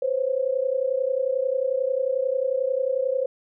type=tone pair together; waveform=sine; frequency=508.8 / 540 Hz; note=C5 / C#5; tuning=-48 / -45 cents; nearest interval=minor second; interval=103 cents; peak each=-24 dBFS; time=0.02-3.26 s; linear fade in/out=5 ms; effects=none